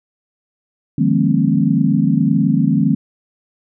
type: tone cluster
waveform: sine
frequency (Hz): 151 / 172.7 / 202.8 / 230.4 / 268.7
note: D3 / F3 / G#3 / A#3 / C4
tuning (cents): +48 / -19 / -41 / -20 / +46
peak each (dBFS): -18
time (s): 0.98-2.95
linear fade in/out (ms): 5
effects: none